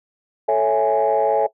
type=chord; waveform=sine; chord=A major seventh; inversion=none; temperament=equal; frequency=440 / 554.4 / 659.3 / 830.6 Hz; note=A4 / C#5 / E5 / G#5; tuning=0 / 0 / 0 / 0 cents; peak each=-19 dBFS; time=0.48-1.47 s; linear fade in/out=10 ms; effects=noise-tail reverb RT60 0.1 s tail -17 dB re dry + tanh soft clip ceiling -8 dBFS